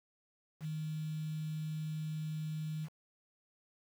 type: tone with quantisation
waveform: sine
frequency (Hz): 155.56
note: D#3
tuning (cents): 0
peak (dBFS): -36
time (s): 0.6-2.89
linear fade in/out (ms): 50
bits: 9
effects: none